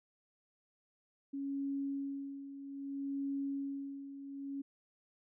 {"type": "tone with tremolo", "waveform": "sine", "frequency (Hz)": 277.2, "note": "C#4", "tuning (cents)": 0, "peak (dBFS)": -34, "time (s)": [1.33, 4.62], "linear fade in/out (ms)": 10, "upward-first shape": "sine", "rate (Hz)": 0.62, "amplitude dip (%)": 70, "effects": []}